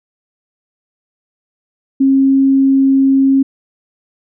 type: tone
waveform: sine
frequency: 270.1 Hz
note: C#4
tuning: 45 cents flat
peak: -7 dBFS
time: 2-3.43 s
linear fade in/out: 10 ms
effects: none